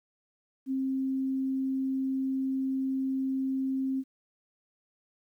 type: tone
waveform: sine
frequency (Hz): 265.6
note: C4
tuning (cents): +26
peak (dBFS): -27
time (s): 0.66-4.04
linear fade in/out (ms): 50
effects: 11-bit